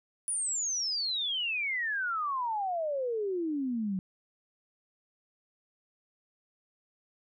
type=exponential sweep; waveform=sine; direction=down; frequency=9910 to 182.8 Hz; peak=-29 dBFS; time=0.28-3.99 s; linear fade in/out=0 ms; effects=none